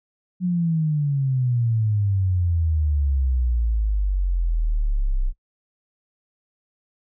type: exponential sweep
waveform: sine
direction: down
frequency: 183.5 to 30.87 Hz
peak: -18 dBFS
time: 0.4-5.33 s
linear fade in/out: 50 ms
effects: noise-tail reverb RT60 0.1 s tail -19 dB re dry